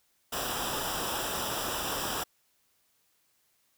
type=noise with comb filter; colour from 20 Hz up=pink; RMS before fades=-33 dBFS; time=0.32-2.24 s; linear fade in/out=10 ms; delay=0.46 ms; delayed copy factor=-0.75; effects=white hiss -71 dBFS RMS until 3.77 s